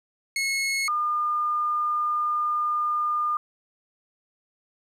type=tone pair in turn; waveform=sawtooth / sine; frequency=2179 / 1210.3 Hz; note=C#7 / D#6; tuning=-30 / -48 cents; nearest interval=minor seventh; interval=1018 cents; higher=first; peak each=-20 / -22 dBFS; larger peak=first; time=0.36-0.88 / 0.88-3.37 s; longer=second; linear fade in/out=2 ms; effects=low-pass 11000 Hz 12 dB/octave + 10-bit